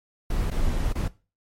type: noise with dropouts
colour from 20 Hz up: brown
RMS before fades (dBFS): -24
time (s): 0.3-1.08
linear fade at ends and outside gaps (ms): 5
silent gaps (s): 0.503-0.513 / 0.927-0.953
effects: noise-tail reverb RT60 0.3 s tail -18 dB re dry + MP3 64 kbps